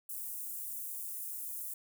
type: high-pass noise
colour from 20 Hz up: white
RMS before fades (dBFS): -41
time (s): 0.09-1.74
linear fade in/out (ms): 5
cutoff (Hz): 9100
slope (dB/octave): 24
effects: none